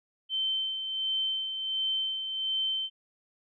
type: tone with tremolo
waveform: sine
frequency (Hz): 3095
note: G7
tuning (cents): -23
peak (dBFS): -26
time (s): 0.29-2.9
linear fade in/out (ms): 50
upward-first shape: sine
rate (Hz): 1.4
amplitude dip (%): 50
effects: none